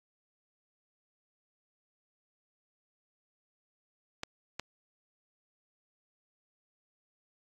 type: clicks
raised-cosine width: 0.2 ms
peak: -18 dBFS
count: 2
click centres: 4.234 / 4.596 s
effects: AAC 48 kbps